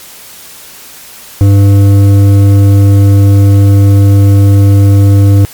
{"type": "tone with hard clipping", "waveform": "sine", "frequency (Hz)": 99.6, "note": "G2", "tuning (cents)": 28, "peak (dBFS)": -3, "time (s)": [1.41, 5.45], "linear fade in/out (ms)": 0, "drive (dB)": 9, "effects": ["white hiss -31 dBFS RMS until 5.53 s", "MP3 96 kbps"]}